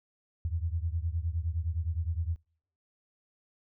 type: beating tone pair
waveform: sine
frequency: 79.6 / 89.3 Hz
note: D#2 / F2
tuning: +40 / +39 cents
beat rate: 9.7 Hz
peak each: -31 / -33 dBFS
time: 0.45-2.36 s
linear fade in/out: 0 ms
effects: noise-tail reverb RT60 0.6 s tail -26 dB re dry